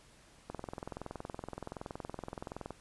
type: click train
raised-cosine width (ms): 1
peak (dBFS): -26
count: 48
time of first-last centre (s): 0.5-2.707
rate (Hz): 21.3
effects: pink hiss -61 dBFS RMS until 2.8 s + resampled to 24000 Hz